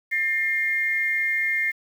sine tone pair together, 1798 / 2119 Hz, A6 / C7, +37 / +21 cents, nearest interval minor third, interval 284 cents, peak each -26 / -22 dBFS, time 0.11-1.72 s, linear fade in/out 20 ms, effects 8-bit

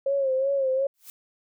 sine tone with vibrato, 539 Hz, C#5, 49 cents flat, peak -21 dBFS, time 0.06-0.87 s, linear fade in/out 5 ms, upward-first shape sine, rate 2.7 Hz, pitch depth 63 cents each way
blue noise with exponential growth, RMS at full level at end -39 dBFS, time 0.94-1.1 s, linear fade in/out 0 ms, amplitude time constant 33 ms
effects none

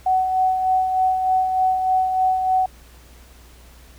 sine tone with tremolo, 749 Hz, F#5, 21 cents sharp, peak -14 dBFS, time 0.06-2.66 s, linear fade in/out 5 ms, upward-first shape sine, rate 3.3 Hz, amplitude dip 45%, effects added 60 Hz sine -45 dBFS peak until 3.98 s + pink hiss -50 dBFS RMS until 3.98 s

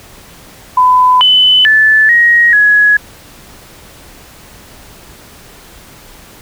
sine tone with pitch steps, 1005 / 3013 / 1745 / 1886 / 1680 Hz, B5 / F#7 / A6 / A#6 / G#6, +30 / +31 / -15 / +20 / +19 cents, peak -4 dBFS, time 0.77-2.97 s, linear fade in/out 5 ms, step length 440 ms, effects pink hiss -37 dBFS RMS until 6.41 s

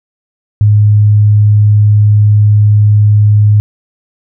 sine tone, 104.8 Hz, G#2, 16 cents sharp, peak -3 dBFS, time 0.61-3.6 s, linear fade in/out 0 ms, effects none

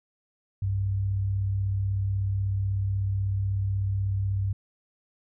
sine tone pair together, 61.74 / 98 Hz, B1 / G2, 0 / 0 cents, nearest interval minor sixth, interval 800 cents, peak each -35 / -24 dBFS, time 0.62-4.53 s, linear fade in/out 5 ms, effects none

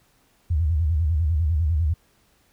sine tone with vibrato, 79.3 Hz, D#2, 33 cents sharp, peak -18 dBFS, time 0.5-1.94 s, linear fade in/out 10 ms, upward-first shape square, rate 10 Hz, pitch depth 140 cents each way, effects pink hiss -62 dBFS RMS until 2.52 s

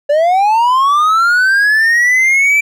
triangle linear sweep, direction up, 567 to 2341 Hz, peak -6 dBFS, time 0.09-2.61 s, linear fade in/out 10 ms, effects none

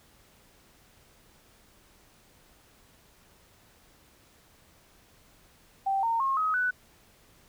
sine tone with pitch steps, 780 / 916.9 / 1077.9 / 1267.1 / 1489.6 Hz, G5 / A#5 / C#6 / D#6 / F#6, -9 / -29 / -49 / +31 / +11 cents, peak -24 dBFS, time 5.86-6.71 s, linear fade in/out 10 ms, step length 170 ms, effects pink hiss -60 dBFS RMS until 7.48 s

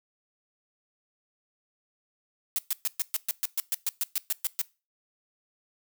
blue noise bursts, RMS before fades -27 dBFS, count 15, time 2.56-4.615 s, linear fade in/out 0 ms, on 25 ms, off 120 ms, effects noise-tail reverb RT60 0.3 s tail -22 dB re dry

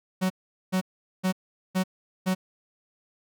45% pulse tone bursts, 186.3 Hz, F#3, 12 cents sharp, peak -22 dBFS, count 5, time 0.21-2.35 s, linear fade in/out 20 ms, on 92 ms, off 420 ms, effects none

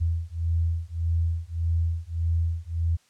sine beating tone pair, 82.41 / 84.11 Hz, E2 / E2, 0 / +35 cents, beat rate 1.7 Hz, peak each -26 dBFS, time 0-2.97 s, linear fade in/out 20 ms, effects white hiss -63 dBFS RMS until 3.09 s + low-pass 8000 Hz 12 dB/octave

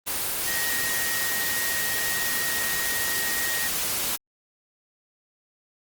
sine tone in noise, 1877 Hz, A#6, 11 cents sharp, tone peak -29 dBFS, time 0.46-3.69 s, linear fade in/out 20 ms, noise white, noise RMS -27 dBFS, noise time 0.06-4.17 s, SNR -5 dB, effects Opus 24 kbps

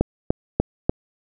click train, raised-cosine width 2 ms, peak -3 dBFS, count 4, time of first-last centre 0.01-0.895 s, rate 3.39 Hz, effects none

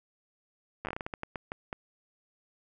slowing click train, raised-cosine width 0.5 ms, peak -20 dBFS, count 14, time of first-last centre 0.85-1.729 s, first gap 9 ms, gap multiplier 1.3, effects none

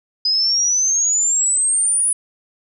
sine exponential sweep, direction up, 4978 to 9956 Hz, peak -14 dBFS, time 0.25-2.13 s, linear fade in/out 5 ms, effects none

